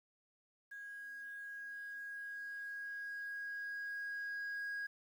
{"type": "tone with level ramp", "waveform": "sine", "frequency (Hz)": 1643, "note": "G#6", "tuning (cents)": -19, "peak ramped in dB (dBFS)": [-46, -36], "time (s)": [0.71, 4.87], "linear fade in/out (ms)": 10, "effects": ["tanh soft clip ceiling -38 dBFS", "11-bit"]}